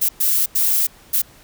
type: noise bursts at uneven times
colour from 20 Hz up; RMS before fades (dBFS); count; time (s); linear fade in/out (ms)
violet; -17; 4; 0.01-0.09 / 0.2-0.46 / 0.55-0.87 / 1.13-1.22; 10
effects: pink hiss -48 dBFS RMS until 1.43 s